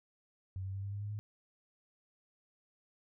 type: tone with pitch steps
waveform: sine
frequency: 94.4 / 96.11 / 97.84 / 99.61 / 101.41 / 103.24 / 105.11 Hz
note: F#2 / G2 / G2 / G2 / G#2 / G#2 / G#2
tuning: +35 / -34 / -3 / +28 / -41 / -10 / +21 cents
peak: -37 dBFS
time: 0.56-1.19 s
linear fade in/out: 0 ms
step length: 90 ms
effects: none